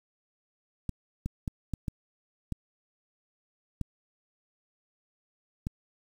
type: clicks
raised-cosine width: 5 ms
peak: -19 dBFS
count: 8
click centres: 0.893 / 1.26 / 1.478 / 1.737 / 1.882 / 2.523 / 3.813 / 5.669 s
effects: 8-bit